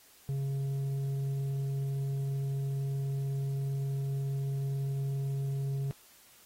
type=tone with tanh clipping; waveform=sine; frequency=137.3 Hz; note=C#3; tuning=16 cents flat; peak=-31 dBFS; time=0.29-5.91 s; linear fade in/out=0 ms; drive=5 dB; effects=white hiss -59 dBFS RMS until 6.45 s + AAC 48 kbps